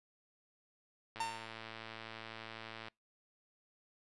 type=click train; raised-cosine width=0.3 ms; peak=-30 dBFS; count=194; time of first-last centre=1.16-2.883 s; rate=112 Hz
type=tone with exponential decay; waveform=45% pulse; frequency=909 Hz; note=A#5; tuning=44 cents flat; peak=-33 dBFS; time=1.2-1.64 s; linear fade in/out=5 ms; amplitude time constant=94 ms
effects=noise-tail reverb RT60 0.2 s tail -26 dB re dry + resampled to 24000 Hz